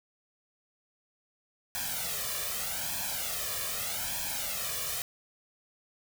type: noise with flanger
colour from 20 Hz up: white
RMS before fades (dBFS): -34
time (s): 1.75-5.02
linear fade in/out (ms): 0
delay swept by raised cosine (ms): 1.2 to 1.72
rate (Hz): 0.82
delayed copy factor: +0.9
effects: none